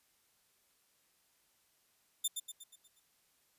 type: tone with echo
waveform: 10% pulse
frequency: 3572 Hz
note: A7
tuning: 25 cents sharp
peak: -22 dBFS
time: 2.24-2.28 s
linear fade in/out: 10 ms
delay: 120 ms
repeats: 6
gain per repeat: -6 dB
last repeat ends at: 3 s
effects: white hiss -73 dBFS RMS until 3.58 s + resampled to 32000 Hz